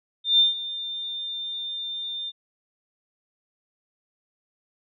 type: tone with ADSR envelope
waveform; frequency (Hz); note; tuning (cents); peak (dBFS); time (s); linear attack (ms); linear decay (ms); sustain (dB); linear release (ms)
sine; 3602; A7; +40; -13; 0.24-2.32; 150; 150; -16; 38
effects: none